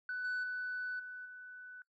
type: tone with level steps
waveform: sine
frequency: 1494 Hz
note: F#6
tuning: 16 cents sharp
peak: -35 / -31 / -35 / -43 / -47 dBFS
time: 0.09-1.82 s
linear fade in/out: 2 ms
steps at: 0.24 / 0.43 / 0.99 / 1.25 s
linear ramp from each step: 10 ms
effects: noise-tail reverb RT60 0.1 s tail -22 dB re dry + tanh soft clip ceiling -33 dBFS